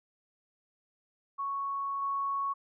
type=tone with level steps; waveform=sine; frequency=1108.7 Hz; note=C#6; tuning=in tune; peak=-31 / -29 dBFS; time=1.38-2.54 s; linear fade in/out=20 ms; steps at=2.02 s; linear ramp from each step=2 ms; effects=none